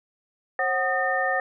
sine tone cluster, 535 / 745 / 1236 / 1814 Hz, C5 / F#5 / D#6 / A#6, +38 / +12 / -12 / -48 cents, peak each -28 / -26 / -31 / -25 dBFS, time 0.59-1.4 s, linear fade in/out 2 ms, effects none

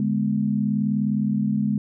sine chord, G# diminished, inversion second, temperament equal, 146.83 / 207.7 / 246.9 Hz, D3 / G#3 / B3, 0 / 0 / 0 cents, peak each -27 / -21 / -27 dBFS, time 0-1.78 s, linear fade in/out 2 ms, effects none

